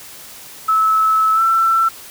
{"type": "tone with pitch glide", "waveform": "sine", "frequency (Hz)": [1301, 1338.3], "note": ["E6", "E6"], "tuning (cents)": [-23, 26], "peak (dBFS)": -11, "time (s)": [0.68, 1.89], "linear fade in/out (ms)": 10, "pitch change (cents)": 49, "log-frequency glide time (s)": [1.34, 1.41], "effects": ["white hiss -37 dBFS RMS until 2.1 s"]}